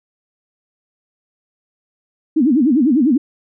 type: tone with vibrato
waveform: sine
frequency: 273.6 Hz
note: C#4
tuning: 23 cents flat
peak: -10 dBFS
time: 2.36-3.18 s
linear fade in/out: 10 ms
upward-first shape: sine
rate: 10 Hz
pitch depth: 290 cents each way
effects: none